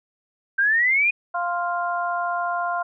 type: exponential sweep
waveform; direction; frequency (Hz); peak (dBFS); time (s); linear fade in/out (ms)
sine; up; 1557 to 2489; -16; 0.58-1.11; 10
type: harmonic tone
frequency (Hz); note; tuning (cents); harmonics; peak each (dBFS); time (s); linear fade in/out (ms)
349.2; F4; 0; 2 / 3 / 4; -25 / -27 / -28; 1.34-2.83; 10
effects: none